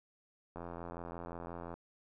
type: click train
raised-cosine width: 1 ms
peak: -30 dBFS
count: 102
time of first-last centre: 0.56-1.74 s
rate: 85.6 Hz
effects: none